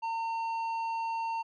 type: tone with tanh clipping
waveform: sine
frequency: 910 Hz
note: A#5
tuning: 42 cents flat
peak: -32 dBFS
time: 0.02-1.43 s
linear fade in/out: 20 ms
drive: 8 dB
effects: none